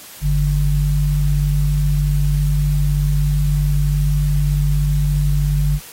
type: tone pair together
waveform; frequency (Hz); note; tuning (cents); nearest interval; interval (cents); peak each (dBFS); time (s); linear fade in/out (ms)
sine; 49.02 / 145.8; G1 / D3; +1 / -12; octave + perfect fifth; 1887; -16; 0.21-5.8; 50
effects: white hiss -38 dBFS RMS until 5.92 s + AAC 48 kbps